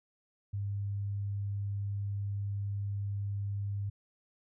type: tone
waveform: sine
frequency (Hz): 100.6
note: G2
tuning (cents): +45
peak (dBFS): -32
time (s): 0.53-3.9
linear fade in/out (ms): 10
effects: none